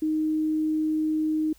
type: tone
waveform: sine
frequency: 311.1 Hz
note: D#4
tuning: in tune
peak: -22 dBFS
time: 0.02-1.53 s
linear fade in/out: 5 ms
effects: added 50 Hz sine -56 dBFS peak until 1.58 s + white hiss -59 dBFS RMS until 1.58 s